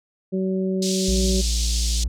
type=harmonic tone; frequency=188.8 Hz; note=F#3; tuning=35 cents sharp; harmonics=1 / 2 / 3; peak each=-22 / -25 / -33 dBFS; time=0.32-1.42 s; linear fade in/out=20 ms
type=band-pass noise; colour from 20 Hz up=white; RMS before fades=-28 dBFS; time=0.82-2.04 s; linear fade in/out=5 ms; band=3700 to 7000 Hz; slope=24 dB/octave
type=tone; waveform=triangle; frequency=56.9 Hz; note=A#1; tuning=41 cents flat; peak=-18 dBFS; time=1.08-2.08 s; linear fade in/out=5 ms
effects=none